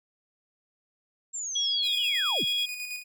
sine linear sweep, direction down, 7530 to 62 Hz, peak -31 dBFS, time 1.33-2.45 s, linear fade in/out 20 ms
sine tone, 3322 Hz, G#7, in tune, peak -25 dBFS, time 1.55-2.66 s, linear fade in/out 10 ms
sawtooth tone with tremolo, 2470 Hz, D#7, 13 cents flat, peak -29 dBFS, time 1.82-3.04 s, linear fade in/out 50 ms, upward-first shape square, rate 9.2 Hz, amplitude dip 40%
effects none

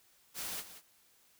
white noise with echo, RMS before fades -40 dBFS, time 0.34-0.64 s, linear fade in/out 50 ms, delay 180 ms, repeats 1, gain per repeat -12 dB, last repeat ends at 0.82 s, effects white hiss -67 dBFS RMS until 1.39 s

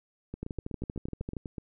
two click trains, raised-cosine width 3 ms, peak -24 / -22 dBFS, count 11 / 13, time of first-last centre 0.34-1.582 / 0.43-1.367 s, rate 8.05 / 12.8 Hz, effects none

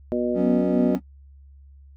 harmonic tone, 121.8 Hz, B2, 24 cents flat, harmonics 2 / 3 / 4 / 5, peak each -25 / -25 / -30 / -27 dBFS, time 0.12-0.95 s, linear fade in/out 0 ms
triangle chord, F# suspended fourth, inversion none, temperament equal, 185 / 246.9 / 277.2 Hz, F#3 / B3 / C#4, 0 / 0 / 0 cents, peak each -22 dBFS, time 0.34-1 s, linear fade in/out 50 ms
effects noise-tail reverb RT60 0.1 s tail -18 dB re dry + added 69 Hz sine -45 dBFS peak until 1.96 s

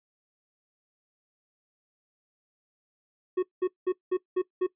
triangle tone bursts, 367.5 Hz, F#4, 12 cents flat, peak -20 dBFS, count 6, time 3.37-4.668 s, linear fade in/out 10 ms, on 58 ms, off 190 ms, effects noise-tail reverb RT60 0.1 s tail -19 dB re dry + resampled to 8000 Hz

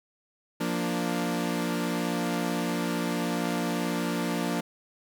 sawtooth chord, Bb major, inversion second, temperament equal, 174.61 / 233.1 / 293.7 Hz, F3 / Bb3 / D4, 0 / 0 / 0 cents, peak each -27 / -27 / -28 dBFS, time 0.6-4.61 s, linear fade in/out 10 ms, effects none

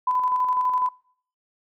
sine tone with tremolo, 1004 Hz, B5, 28 cents sharp, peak -18 dBFS, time 0.07-0.89 s, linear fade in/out 5 ms, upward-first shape square, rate 12 Hz, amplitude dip 35%, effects noise-tail reverb RT60 0.6 s tail -26 dB re dry

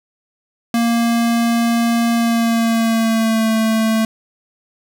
square tone with pitch glide, 233.1 to 221.8 Hz, A#3 to A3, 0 to +14 cents, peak -14 dBFS, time 0.74-4.05 s, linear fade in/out 2 ms, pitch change -86 cents, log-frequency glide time 2.14-3.52 s, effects none

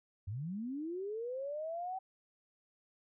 sine linear sweep, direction up, 88.2 to 769 Hz, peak -37 dBFS, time 0.27-1.99 s, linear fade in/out 10 ms, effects none

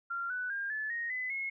sine tone with pitch steps, 1383 / 1490.8 / 1607.1 / 1732.4 / 1867.5 / 2013 / 2170 Hz, F6 / F#6 / G6 / A6 / A#6 / B6 / C#7, -17 / +13 / +43 / -27 / +3 / +33 / -37 cents, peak -33 dBFS, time 0.1-1.5 s, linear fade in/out 10 ms, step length 200 ms, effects none

